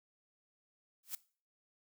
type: noise with exponential growth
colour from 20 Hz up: blue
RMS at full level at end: -35 dBFS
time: 1.03-1.15 s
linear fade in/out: 5 ms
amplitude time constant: 24 ms
effects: noise-tail reverb RT60 0.4 s tail -20 dB re dry